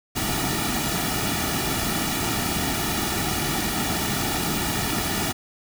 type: noise with comb filter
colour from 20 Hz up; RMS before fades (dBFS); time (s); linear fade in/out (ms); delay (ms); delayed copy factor
pink; -25; 0.15-5.33; 20; 1.9; -0.7
effects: none